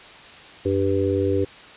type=harmonic tone with a mistuned harmonic; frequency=98 Hz; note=G2; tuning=in tune; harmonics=1 / 3 / 4 / 5; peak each=-25 / -25 / -22 / -25 dBFS; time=0.65-1.45 s; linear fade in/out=10 ms; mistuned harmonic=1; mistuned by=-90 cents; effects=white hiss -43 dBFS RMS until 1.76 s + resampled to 8000 Hz